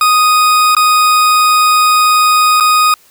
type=tone with dropouts; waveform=40% pulse; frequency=1244.5 Hz; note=D#6; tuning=in tune; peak=-6 dBFS; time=0.01-2.94 s; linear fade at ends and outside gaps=2 ms; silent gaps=0.75-0.766 / 2.601-2.606 s; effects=white hiss -47 dBFS RMS until 3.1 s